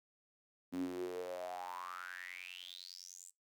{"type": "tone with high-pass filter sweep", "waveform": "sawtooth", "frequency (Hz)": 89.9, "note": "F#2", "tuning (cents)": -49, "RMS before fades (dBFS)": -45, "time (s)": [0.72, 3.31], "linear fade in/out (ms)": 20, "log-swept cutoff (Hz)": [240, 8000], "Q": 9.8, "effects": ["noise-tail reverb RT60 0.2 s tail -24 dB re dry"]}